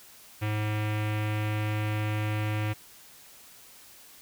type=tone with low-pass filter; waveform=square; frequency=106.4 Hz; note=G#2; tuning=42 cents sharp; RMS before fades=-29 dBFS; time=0.41-2.74 s; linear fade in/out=20 ms; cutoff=2500 Hz; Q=2.7; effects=white hiss -52 dBFS RMS until 4.21 s